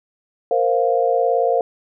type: chord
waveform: sine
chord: Bb suspended second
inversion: none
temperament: just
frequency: 466.2 / 524.4 / 699.2 Hz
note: Bb4 / C5 / F5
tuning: 0 / +4 / +2 cents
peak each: -19 dBFS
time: 0.51-1.61 s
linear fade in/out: 2 ms
effects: none